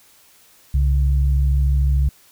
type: tone pair together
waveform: sine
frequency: 66.5 / 139.85 Hz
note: C2 / C#3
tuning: +29 / +16 cents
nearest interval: octave + minor second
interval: 1287 cents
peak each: -14 / -23 dBFS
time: 0.74-2.09 s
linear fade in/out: 5 ms
effects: white hiss -52 dBFS RMS until 2.31 s